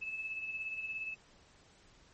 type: tone with tremolo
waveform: sine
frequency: 2611 Hz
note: E7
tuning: 17 cents flat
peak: -35 dBFS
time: 0.01-1.15 s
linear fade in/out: 20 ms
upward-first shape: sine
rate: 17 Hz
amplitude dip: 50%
effects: pink hiss -63 dBFS RMS until 2.13 s + MP3 32 kbps